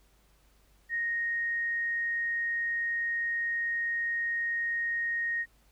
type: tone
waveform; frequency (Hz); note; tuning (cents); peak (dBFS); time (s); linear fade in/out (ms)
sine; 1864.7; A#6; 0; -28; 0.89-5.46; 50
effects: added 50 Hz sine -63 dBFS peak until 5.71 s + pink hiss -67 dBFS RMS until 5.71 s